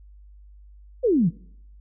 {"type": "exponential sweep", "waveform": "sine", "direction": "down", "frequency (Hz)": [544, 149.3], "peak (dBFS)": -16, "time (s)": [1.03, 1.3], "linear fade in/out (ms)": 20, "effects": ["noise-tail reverb RT60 0.7 s tail -24 dB re dry", "added 50 Hz sine -45 dBFS peak until 1.8 s"]}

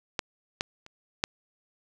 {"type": "clicks", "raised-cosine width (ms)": 0.2, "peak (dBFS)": [-10, -10, -29, -7], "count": 4, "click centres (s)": [0.192, 0.609, 0.864, 1.239], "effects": []}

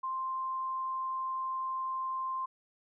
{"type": "tone", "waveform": "sine", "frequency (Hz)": 1048, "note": "C6", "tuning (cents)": 2, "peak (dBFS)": -32, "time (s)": [0.03, 2.46], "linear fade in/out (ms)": 10, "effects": []}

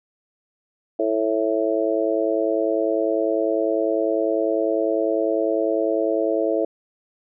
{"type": "harmonic tone", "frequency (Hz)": 110, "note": "A2", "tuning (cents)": 0, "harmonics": [3, 4, 5, 6], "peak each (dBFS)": [-24, -24, -24, -24], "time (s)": [0.99, 6.65], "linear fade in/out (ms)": 5, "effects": []}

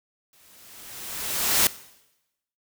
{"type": "noise with exponential growth", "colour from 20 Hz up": "white", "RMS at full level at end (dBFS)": -18, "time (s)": [0.33, 1.67], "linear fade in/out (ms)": 1, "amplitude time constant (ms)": 290, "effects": ["noise-tail reverb RT60 0.9 s tail -18 dB re dry"]}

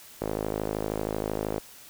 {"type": "tone with band-pass filter", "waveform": "sawtooth", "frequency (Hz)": 52.9, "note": "G#1", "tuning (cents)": 33, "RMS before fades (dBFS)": -31, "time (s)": [0.21, 1.6], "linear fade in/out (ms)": 10, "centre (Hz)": 490, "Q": 1.5, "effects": ["white hiss -49 dBFS RMS until 1.89 s"]}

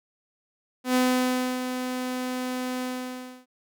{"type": "tone with ADSR envelope", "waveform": "sawtooth", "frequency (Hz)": 253.2, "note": "B3", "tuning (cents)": 43, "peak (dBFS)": -15, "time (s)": [0.84, 3.46], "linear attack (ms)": 110, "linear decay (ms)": 640, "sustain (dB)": -9, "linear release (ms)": 640, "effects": []}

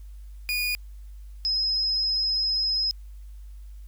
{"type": "tone pair in turn", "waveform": ["30% pulse", "sine"], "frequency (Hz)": [2454, 5105], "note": ["D#7", "D#8"], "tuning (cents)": [-25, 44], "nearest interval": "octave + minor second", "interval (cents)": 1269, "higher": "second", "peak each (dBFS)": -22, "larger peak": "neither", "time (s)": [[0.49, 0.75], [1.45, 2.91]], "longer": "second", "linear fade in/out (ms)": 0, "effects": ["added 50 Hz sine -39 dBFS peak until 3.87 s", "white hiss -65 dBFS RMS until 3.87 s"]}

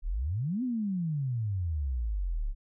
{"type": "exponential two-way sweep", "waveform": "sine", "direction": "up then down", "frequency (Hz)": [32.7, 261.6, 32.7], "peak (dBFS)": -28, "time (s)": [0.02, 2.55], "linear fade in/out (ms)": 50, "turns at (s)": 0.63, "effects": []}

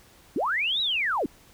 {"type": "linear two-way sweep", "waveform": "sine", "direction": "up then down", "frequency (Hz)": [212.7, 3951, 212.7], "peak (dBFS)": -23, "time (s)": [0.36, 1.26], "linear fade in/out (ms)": 2, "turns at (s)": 0.81, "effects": ["pink hiss -55 dBFS RMS until 1.53 s"]}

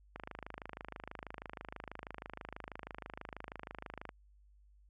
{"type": "click train", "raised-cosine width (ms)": 0.5, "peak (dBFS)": -28, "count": 104, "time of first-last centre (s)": [0.16, 4.091], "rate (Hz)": 26.2, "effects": ["added 50 Hz sine -61 dBFS peak until 4.89 s"]}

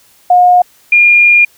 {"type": "tone pair in turn", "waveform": "sine", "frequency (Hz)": [718, 2415], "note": ["F5", "D7"], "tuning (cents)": [48, 48], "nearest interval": "octave + major sixth", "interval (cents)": 2100, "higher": "second", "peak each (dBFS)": -3, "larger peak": "neither", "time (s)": [[0.3, 0.62], [0.92, 1.45]], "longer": "second", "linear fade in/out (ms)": 5, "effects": ["white hiss -47 dBFS RMS until 1.57 s"]}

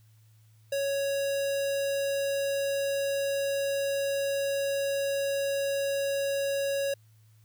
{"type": "tone with notch filter", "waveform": "square", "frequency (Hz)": 555, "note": "C#5", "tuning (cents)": 2, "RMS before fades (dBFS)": -29, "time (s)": [0.72, 6.94], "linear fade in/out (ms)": 5, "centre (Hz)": 1300, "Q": 1.6, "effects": ["added 109 Hz sine -56 dBFS peak until 7.44 s", "white hiss -69 dBFS RMS until 7.44 s"]}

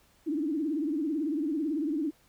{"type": "tone with vibrato", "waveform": "sine", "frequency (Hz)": 304, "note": "D#4", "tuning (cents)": -40, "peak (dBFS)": -27, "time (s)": [0.26, 2.11], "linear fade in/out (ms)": 20, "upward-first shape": "triangle", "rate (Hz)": 18, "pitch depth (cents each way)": 190, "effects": ["pink hiss -64 dBFS RMS until 2.28 s"]}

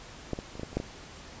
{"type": "clicks", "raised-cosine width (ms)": 2, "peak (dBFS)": [-16, -22, -30, -23, -21, -30, -14, -20], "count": 8, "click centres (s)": [0.333, 0.389, 0.554, 0.596, 0.633, 0.73, 0.77, 0.801], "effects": ["pink hiss -47 dBFS RMS until 1.4 s", "resampled to 16000 Hz"]}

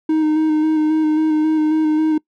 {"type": "tone with vibrato", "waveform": "triangle", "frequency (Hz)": 310.7, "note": "D#4", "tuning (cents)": -2, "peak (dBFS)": -11, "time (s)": [0.09, 2.18], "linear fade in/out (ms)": 5, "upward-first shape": "square", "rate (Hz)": 3.7, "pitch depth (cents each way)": 18, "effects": ["noise-tail reverb RT60 0.1 s tail -24 dB re dry"]}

